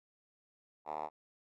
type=tone with band-pass filter; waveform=5% pulse; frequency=76.6 Hz; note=D#2; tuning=27 cents flat; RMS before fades=-40 dBFS; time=0.85-1.1 s; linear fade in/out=50 ms; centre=850 Hz; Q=3.6; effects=none